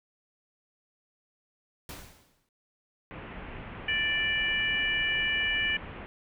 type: noise with exponential decay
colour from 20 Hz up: pink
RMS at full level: -39 dBFS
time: 1.89-2.49 s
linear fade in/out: 2 ms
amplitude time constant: 130 ms
type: low-pass noise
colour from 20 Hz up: pink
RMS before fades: -42 dBFS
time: 3.11-6.06 s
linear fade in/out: 0 ms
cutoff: 2900 Hz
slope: 48 dB/octave
type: harmonic tone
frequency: 587.3 Hz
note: D5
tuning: in tune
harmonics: 3 / 4 / 5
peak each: -29 / -30 / -31 dBFS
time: 3.88-5.77 s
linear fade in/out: 5 ms
effects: none